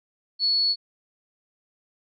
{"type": "tone", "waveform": "sine", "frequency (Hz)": 4401, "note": "C#8", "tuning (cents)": -13, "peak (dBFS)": -19, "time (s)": [0.39, 0.76], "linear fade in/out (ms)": 50, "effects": []}